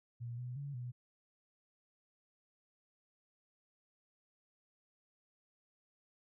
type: tone with pitch steps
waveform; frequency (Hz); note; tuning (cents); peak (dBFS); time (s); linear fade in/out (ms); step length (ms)
sine; 118.9 / 123.9 / 141.5 / 123; A#2 / B2 / C#3 / B2; +35 / +6 / +36 / -7; -40; 0.2-0.92; 20; 180
effects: none